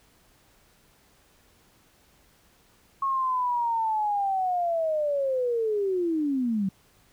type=linear sweep; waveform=sine; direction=down; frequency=1097 to 185 Hz; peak=-23 dBFS; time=3.02-6.69 s; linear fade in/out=5 ms; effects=pink hiss -61 dBFS RMS until 7.12 s